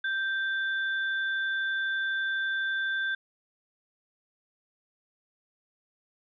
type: tone pair together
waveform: sine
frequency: 1568 / 3520 Hz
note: G6 / A7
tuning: 0 / 0 cents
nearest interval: octave + major second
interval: 1400 cents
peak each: -27 / -38 dBFS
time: 0.04-3.15 s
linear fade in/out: 5 ms
effects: none